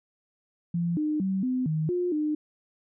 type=tone with pitch steps; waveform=sine; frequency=171.2 / 304.1 / 191.2 / 254.8 / 156.3 / 356.3 / 303.1 Hz; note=F3 / D#4 / G3 / C4 / D#3 / F4 / D#4; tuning=-34 / -40 / -43 / -46 / +8 / +35 / -45 cents; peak=-24 dBFS; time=0.74-2.35 s; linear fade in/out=5 ms; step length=230 ms; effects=none